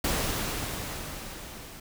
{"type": "noise with level ramp", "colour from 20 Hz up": "pink", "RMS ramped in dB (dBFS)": [-27, -45], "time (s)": [0.04, 1.8], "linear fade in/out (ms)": 5, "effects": []}